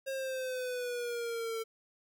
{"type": "exponential sweep", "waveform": "square", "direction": "down", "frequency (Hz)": [540, 447], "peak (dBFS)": -35, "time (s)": [0.06, 1.64], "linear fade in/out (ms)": 20, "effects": []}